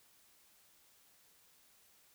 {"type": "silence", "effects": ["white hiss -67 dBFS RMS until 2.14 s"]}